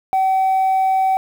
sine tone, 763 Hz, G5, 47 cents flat, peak -11 dBFS, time 0.13-1.17 s, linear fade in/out 0 ms, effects tanh soft clip ceiling -12 dBFS + 7-bit

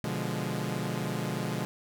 sawtooth chord, B diminished seventh, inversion none, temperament equal, 123.47 / 146.83 / 174.61 / 207.7 Hz, B2 / D3 / F3 / Ab3, 0 / 0 / 0 / 0 cents, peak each -32 dBFS, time 0.04-1.65 s, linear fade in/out 0 ms, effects none

